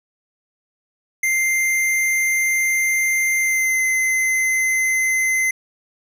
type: tone with pitch glide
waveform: square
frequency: 2093 to 2058 Hz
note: C7 to C7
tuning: 0 to -29 cents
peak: -17 dBFS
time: 1.23-5.51 s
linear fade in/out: 5 ms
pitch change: -29 cents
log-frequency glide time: 3.38-3.83 s
effects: none